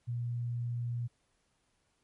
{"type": "tone", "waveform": "sine", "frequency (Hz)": 119.7, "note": "A#2", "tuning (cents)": 46, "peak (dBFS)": -32, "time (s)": [0.07, 1.08], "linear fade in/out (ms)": 20, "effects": ["pink hiss -75 dBFS RMS until 2.03 s", "MP3 48 kbps"]}